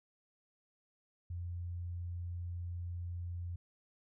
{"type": "tone", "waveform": "sine", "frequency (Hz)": 87.31, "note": "F2", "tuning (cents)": 0, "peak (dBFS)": -38, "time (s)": [1.3, 3.56], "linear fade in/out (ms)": 5, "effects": []}